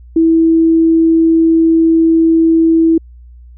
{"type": "tone", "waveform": "sine", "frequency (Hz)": 326.8, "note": "E4", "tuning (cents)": -15, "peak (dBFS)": -6, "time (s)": [0.16, 2.98], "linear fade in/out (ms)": 5, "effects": ["added 60 Hz sine -34 dBFS peak until 3.57 s"]}